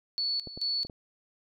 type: tone with tremolo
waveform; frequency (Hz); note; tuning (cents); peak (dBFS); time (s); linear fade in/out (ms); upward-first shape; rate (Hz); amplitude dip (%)
sine; 4435; C#8; 0; -27; 0.18-0.87; 0; square; 2.3; 80
type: clicks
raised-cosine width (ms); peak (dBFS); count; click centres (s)
2; -28; 4; 0.473 / 0.575 / 0.85 / 0.898
effects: none